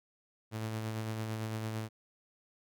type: tone with tremolo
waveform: sawtooth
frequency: 110.1 Hz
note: A2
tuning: 2 cents sharp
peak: -30 dBFS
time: 0.51-1.89 s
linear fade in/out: 50 ms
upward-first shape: sine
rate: 8.9 Hz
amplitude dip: 30%
effects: none